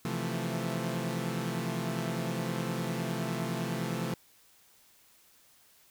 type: chord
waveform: sawtooth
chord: F major seventh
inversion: second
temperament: equal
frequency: 130.81 / 164.81 / 174.61 / 220 Hz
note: C3 / E3 / F3 / A3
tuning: 0 / 0 / 0 / 0 cents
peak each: -33 dBFS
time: 0.05-4.14 s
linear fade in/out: 2 ms
effects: white hiss -62 dBFS RMS until 5.9 s